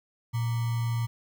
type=tone with sample-and-hold; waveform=sine; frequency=116.54 Hz; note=A#2; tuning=in tune; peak=-25 dBFS; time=0.33-1.07 s; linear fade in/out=20 ms; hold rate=1050 Hz; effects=none